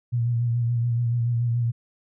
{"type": "tone with vibrato", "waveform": "sine", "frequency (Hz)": 118.7, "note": "A#2", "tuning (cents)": 32, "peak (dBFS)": -20, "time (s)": [0.12, 1.72], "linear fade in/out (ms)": 20, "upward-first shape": "sine", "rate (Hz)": 7, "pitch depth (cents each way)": 37, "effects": []}